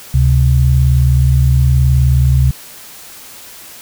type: tone pair together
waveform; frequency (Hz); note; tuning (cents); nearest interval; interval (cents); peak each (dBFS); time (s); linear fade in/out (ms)
sine; 70.6 / 129.7; C#2 / C3; +32 / -15; major seventh; 1053; -10; 0.14-2.51; 5
effects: white hiss -35 dBFS RMS until 3.81 s